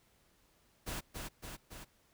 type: noise with echo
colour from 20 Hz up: pink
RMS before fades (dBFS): -40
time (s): 0.86-1.01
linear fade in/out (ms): 20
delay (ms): 280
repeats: 3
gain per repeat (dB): -3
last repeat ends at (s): 1.85
effects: pink hiss -70 dBFS RMS until 2.13 s